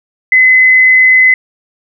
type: tone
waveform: sine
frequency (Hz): 2032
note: B6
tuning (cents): +49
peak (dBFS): -3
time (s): 0.32-1.34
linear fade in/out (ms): 2
effects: none